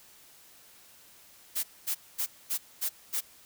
blue noise bursts, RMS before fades -30 dBFS, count 6, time 1.55-3.21 s, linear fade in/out 20 ms, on 85 ms, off 230 ms, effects white hiss -56 dBFS RMS until 3.45 s

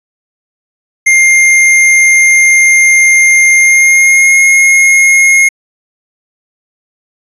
square tone with pitch glide, 2113 to 2149 Hz, C7 to C7, +16 to +46 cents, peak -4 dBFS, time 1.06-5.49 s, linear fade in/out 10 ms, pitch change +30 cents, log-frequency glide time 3.55-4.4 s, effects resampled to 24000 Hz

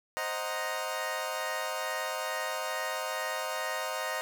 20% pulse chord, C half-diminished seventh, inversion none, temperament equal, 523.3 / 622.3 / 740 / 932.3 Hz, C5 / Eb5 / Gb5 / Bb5, 0 / 0 / 0 / 0 cents, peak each -33 / -31 / -35 / -33 dBFS, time 0.17-4.21 s, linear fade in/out 0 ms, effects none

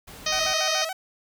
pink noise, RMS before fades -43 dBFS, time 0.07-0.53 s, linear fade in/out 10 ms
harmonic tone, 622.3 Hz, D#5, in tune, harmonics 1 / 2 / 3 / 4 / 5 / 6 / 7 / 8 / 9 / 10, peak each -32 / -32 / -32 / -32 / -32 / -32 / -32 / -32 / -32 / -32 dBFS, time 0.26-0.85 s, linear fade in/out 5 ms
sawtooth tone with vibrato, 698.5 Hz, F5, in tune, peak -25 dBFS, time 0.32-0.93 s, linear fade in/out 5 ms, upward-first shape square, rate 7 Hz, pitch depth 140 cents each way
effects none

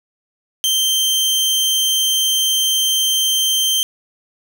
sawtooth tone, 3136 Hz, G7, in tune, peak -11 dBFS, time 0.64-3.83 s, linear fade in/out 0 ms, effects none

